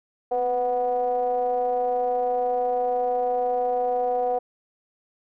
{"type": "ring-modulated tone", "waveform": "triangle", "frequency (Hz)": 121, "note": "B2", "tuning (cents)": -35, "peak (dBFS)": -16, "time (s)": [0.31, 4.39], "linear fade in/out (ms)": 10, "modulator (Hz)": 618, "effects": []}